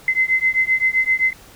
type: beating tone pair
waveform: sine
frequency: 2053 / 2060.7 Hz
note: C7 / C7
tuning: -33 / -27 cents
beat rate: 7.7 Hz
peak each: -18 dBFS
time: 0.08-1.33 s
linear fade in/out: 2 ms
effects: pink hiss -45 dBFS RMS until 1.55 s